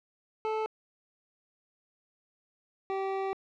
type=tone pair in turn; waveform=25% pulse; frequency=436.6 / 386.8 Hz; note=A4 / G4; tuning=-13 / -23 cents; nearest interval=major second; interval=210 cents; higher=first; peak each=-25 / -26 dBFS; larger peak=first; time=0.45-0.66 / 2.9-3.33 s; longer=second; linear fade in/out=0 ms; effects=low-pass 2000 Hz 12 dB/octave